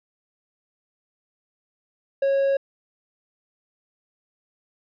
triangle tone, 549 Hz, C#5, 17 cents flat, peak -16 dBFS, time 2.22-2.57 s, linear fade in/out 5 ms, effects resampled to 11025 Hz

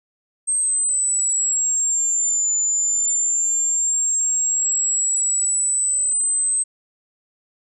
sine exponential two-way sweep, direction down then up, 8372 to 7040 to 8250 Hz, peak -17 dBFS, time 0.47-6.64 s, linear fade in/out 20 ms, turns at 2.53 s, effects none

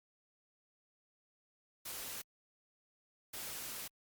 white noise bursts at uneven times, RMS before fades -44 dBFS, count 2, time 1.85-2.22 / 3.33-3.88 s, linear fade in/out 10 ms, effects Opus 48 kbps

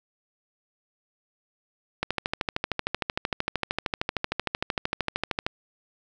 click train, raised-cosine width 0.3 ms, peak -9 dBFS, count 46, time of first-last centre 2.03-5.465 s, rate 13.1 Hz, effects none

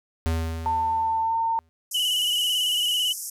square tone with exponential decay, 81.6 Hz, E2, 17 cents flat, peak -21 dBFS, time 0.26-1.69 s, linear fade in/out 0 ms, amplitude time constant 310 ms
sine tone with pitch glide, 895 to 908.5 Hz, A5 to A#5, +29 to -45 cents, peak -21 dBFS, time 0.66-1.59 s, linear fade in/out 0 ms, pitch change +26 cents, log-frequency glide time 1.22-1.34 s
white band-pass noise, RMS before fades -34 dBFS, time 1.91-3.3 s, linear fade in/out 5 ms, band 5200 to 13000 Hz, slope 96 dB/octave
sine tone with vibrato, 2960 Hz, F#7, in tune, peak -21 dBFS, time 1.94-3.13 s, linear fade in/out 10 ms, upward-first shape square, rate 18 Hz, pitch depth 35 cents each way
effects none

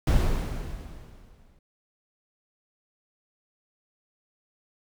brown noise with exponential decay, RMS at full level -19 dBFS, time 0.07-1.59 s, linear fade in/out 2 ms, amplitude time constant 330 ms, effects none

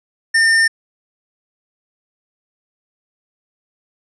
square tone, 1809 Hz, A6, 48 cents sharp, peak -11 dBFS, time 0.34-0.68 s, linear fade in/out 10 ms, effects resampled to 22050 Hz

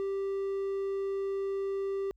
triangle tone, 392 Hz, G4, in tune, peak -28 dBFS, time 0-2.11 s, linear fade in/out 0 ms, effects added 50 Hz sine -62 dBFS peak until 2.16 s

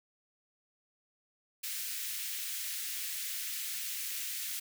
white high-pass noise, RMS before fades -38 dBFS, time 1.63-4.6 s, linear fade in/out 10 ms, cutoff 1800 Hz, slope 24 dB/octave, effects none

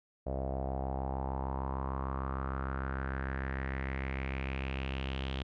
sawtooth tone with low-pass filter sweep, 66.6 Hz, C2, 31 cents sharp, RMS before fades -36 dBFS, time 0.26-5.43 s, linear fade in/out 10 ms, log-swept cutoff 620 to 3300 Hz, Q 4.7, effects none

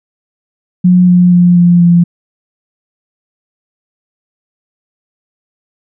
sine tone with pitch steps, 180.3 / 178.33 / 176.39 / 174.46 / 172.56 Hz, F#3 / F3 / F3 / F3 / F3, -45 / +36 / +18 / -2 / -20 cents, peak -3 dBFS, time 0.84-2.04 s, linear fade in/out 10 ms, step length 240 ms, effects none

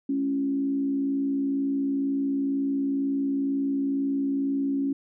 sine tone with frequency modulation, 275.6 Hz, C#4, 10 cents flat, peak -23 dBFS, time 0.09-4.93 s, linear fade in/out 5 ms, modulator 62.1 Hz, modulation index 0.42, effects none

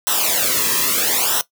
white noise with flanger, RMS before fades -18 dBFS, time 0.07-1.41 s, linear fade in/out 0 ms, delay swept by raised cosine 0.43 to 1.39 ms, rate 0.76 Hz, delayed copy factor -0.85, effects noise-tail reverb RT60 0.1 s tail -17 dB re dry

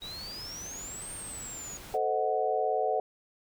pink noise, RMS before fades -46 dBFS, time 0-1.98 s, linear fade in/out 50 ms
sine exponential two-way sweep, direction up then down, 3800 to 8790 to 6710 Hz, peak -39 dBFS, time 0.02-1.77 s, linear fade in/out 0 ms, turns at 1.13 s
sine chord, A diminished seventh, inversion none, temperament equal with one note detuned, 440 / 517.2 / 622.3 / 740 Hz, A4 / C5 / Eb5 / Gb5, 0 / -20 / 0 / 0 cents, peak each -31 / -33 / -33 / -29 dBFS, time 1.94-3 s, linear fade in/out 2 ms
effects none

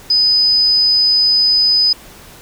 sine tone, 5000 Hz, D#8, 8 cents sharp, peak -9 dBFS, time 0.1-1.93 s, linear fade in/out 5 ms, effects pink hiss -39 dBFS RMS until 2.41 s

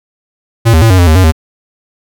square tone with pitch steps, 114.8 / 80 / 113.1 / 92.9 / 87.7 / 78.8 / 93.1 / 79.6 Hz, A#2 / D#2 / A2 / F#2 / F2 / D#2 / F#2 / D#2, -26 / +49 / +48 / +7 / +8 / +23 / +11 / +40 cents, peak -4 dBFS, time 0.65-1.322 s, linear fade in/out 20 ms, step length 84 ms, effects none

